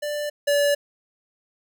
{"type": "tone pair in turn", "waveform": "square", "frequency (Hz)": [590, 575.5], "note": ["D5", "D5"], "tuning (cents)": [8, -35], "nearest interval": "unison", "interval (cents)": 43, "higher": "first", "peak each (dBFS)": [-26, -18], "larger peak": "second", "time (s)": [[0.02, 0.3], [0.47, 0.75]], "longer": "neither", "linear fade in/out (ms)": 10, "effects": []}